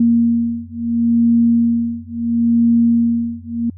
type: beating tone pair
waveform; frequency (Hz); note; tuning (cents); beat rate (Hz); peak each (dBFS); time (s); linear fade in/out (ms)
sine; 233.1 / 233.83; A#3 / A#3; 0 / +6; 0.73; -15; 0-3.7; 5
effects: added 90 Hz sine -34 dBFS peak until 3.77 s